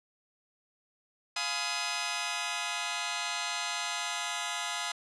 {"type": "chord", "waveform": "10% pulse", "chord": "F half-diminished seventh", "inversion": "none", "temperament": "just", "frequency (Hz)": [698.5, 838.1, 1005.8, 1257.2], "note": ["F5", "Ab5", "Cb6", "Eb6"], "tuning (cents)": [0, 16, 31, 18], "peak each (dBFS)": -29, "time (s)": [1.36, 4.92], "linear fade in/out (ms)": 5, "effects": ["resampled to 22050 Hz"]}